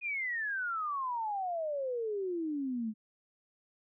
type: exponential sweep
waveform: sine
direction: down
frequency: 2489 to 210.7 Hz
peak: -32 dBFS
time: 0.01-2.94 s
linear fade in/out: 50 ms
effects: none